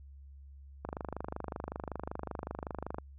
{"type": "click train", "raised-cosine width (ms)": 1, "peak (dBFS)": -23, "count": 55, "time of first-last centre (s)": [0.85, 2.984], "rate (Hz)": 25.3, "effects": ["added 69 Hz sine -49 dBFS peak until 3.18 s"]}